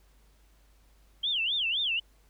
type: tone with vibrato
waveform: sine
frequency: 3101 Hz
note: G7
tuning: 19 cents flat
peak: -26 dBFS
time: 1.23-2 s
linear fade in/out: 10 ms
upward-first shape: sine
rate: 3.9 Hz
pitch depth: 280 cents each way
effects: added 50 Hz sine -59 dBFS peak until 2.29 s + pink hiss -67 dBFS RMS until 2.29 s